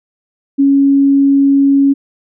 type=tone; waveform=sine; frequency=277.2 Hz; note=C#4; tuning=in tune; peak=-6 dBFS; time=0.58-1.94 s; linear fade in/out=20 ms; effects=none